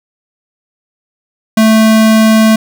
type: tone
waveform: square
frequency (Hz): 220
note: A3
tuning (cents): 0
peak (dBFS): -5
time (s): 1.57-2.56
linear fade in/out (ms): 5
effects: none